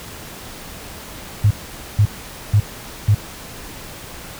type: tone bursts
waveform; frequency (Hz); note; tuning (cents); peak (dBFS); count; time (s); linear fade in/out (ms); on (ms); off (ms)
sine; 103.83; G#2; 0; -9; 4; 1.44-3.148; 5; 67; 480
effects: pink hiss -35 dBFS RMS until 4.39 s